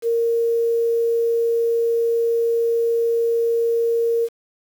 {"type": "tone with quantisation", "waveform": "sine", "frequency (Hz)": 463.4, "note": "A#4", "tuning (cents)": -10, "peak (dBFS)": -16, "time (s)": [0.02, 4.29], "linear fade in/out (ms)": 50, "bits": 7, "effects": []}